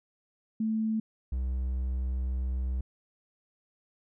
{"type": "tone pair in turn", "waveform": ["sine", "triangle"], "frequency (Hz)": [220, 63.8], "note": ["A3", "C2"], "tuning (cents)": [0, -43], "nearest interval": "octave + major sixth", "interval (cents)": 2143, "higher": "first", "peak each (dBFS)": -26, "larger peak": "neither", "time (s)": [[0.6, 1], [1.32, 2.81]], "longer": "second", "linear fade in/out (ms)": 5, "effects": []}